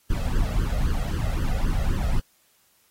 brown noise with flanger, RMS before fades -23 dBFS, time 0.1-2.2 s, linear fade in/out 5 ms, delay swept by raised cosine 0.63 to 1.58 ms, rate 3.8 Hz, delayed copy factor +0.95, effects white hiss -63 dBFS RMS until 2.9 s + AAC 48 kbps

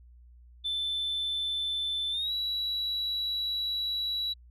sine tone with pitch glide, 3528 to 3915 Hz, A7 to B7, +4 to -16 cents, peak -27 dBFS, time 0.64-4.34 s, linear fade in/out 20 ms, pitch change +180 cents, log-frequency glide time 2.11-2.32 s, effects tanh soft clip ceiling -26 dBFS + added 60 Hz sine -51 dBFS peak until 4.5 s

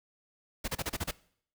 pink noise bursts, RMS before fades -33 dBFS, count 7, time 0.64-1.113 s, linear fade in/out 10 ms, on 41 ms, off 31 ms, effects noise-tail reverb RT60 0.6 s tail -21 dB re dry

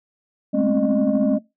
sine tone cluster, 203.9 / 219.9 / 256.9 / 269.6 / 610 Hz, G#3 / A3 / C4 / C#4 / D#5, -32 / -1 / -32 / -48 / -34 cents, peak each -22 / -21 / -26 / -19 / -22 dBFS, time 0.53-1.39 s, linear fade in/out 20 ms, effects noise-tail reverb RT60 0.2 s tail -19 dB re dry + tanh soft clip ceiling -10 dBFS

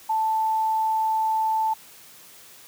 sine tone, 880 Hz, A5, in tune, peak -20 dBFS, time 0.09-1.74 s, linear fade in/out 10 ms, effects white hiss -48 dBFS RMS until 2.67 s + high-pass 80 Hz 12 dB/octave

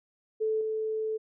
sine tone with level steps, 437.1 Hz, A4, 11 cents flat, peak -25 / -28 dBFS, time 0.4-1.18 s, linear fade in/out 20 ms, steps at 0.61 s, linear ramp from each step 2 ms, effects none

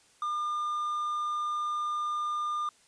triangle tone, 1205 Hz, D6, 44 cents sharp, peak -27 dBFS, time 0.22-2.69 s, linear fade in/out 2 ms, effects white hiss -62 dBFS RMS until 2.87 s + resampled to 22050 Hz

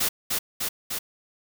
white noise with echo, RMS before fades -24 dBFS, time 0-0.09 s, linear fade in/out 10 ms, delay 300 ms, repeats 3, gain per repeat -2 dB, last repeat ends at 0.99 s, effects none

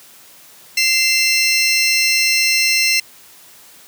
20% pulse tone pair together, 2082 / 2700 Hz, C7 / E7, -9 / +41 cents, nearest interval major third, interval 450 cents, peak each -11 dBFS, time 0.77-3 s, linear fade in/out 5 ms, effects white hiss -44 dBFS RMS until 3.87 s + high-pass 100 Hz 12 dB/octave

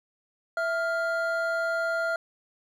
triangle tone pair together, 661 / 1400.6 Hz, E5 / F6, +5 / +5 cents, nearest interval octave + minor second, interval 1300 cents, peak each -26 / -26 dBFS, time 0.57-2.16 s, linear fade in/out 2 ms, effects none

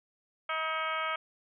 harmonic tone, 318.1 Hz, D#4, 38 cents sharp, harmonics 2 / 3 / 4 / 5 / 6 / 7 / 8 / 9 / 10, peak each -39 / -41 / -33 / -40 / -46 / -37 / -46 / -46 / -43 dBFS, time 0.49-1.16 s, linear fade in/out 5 ms, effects none

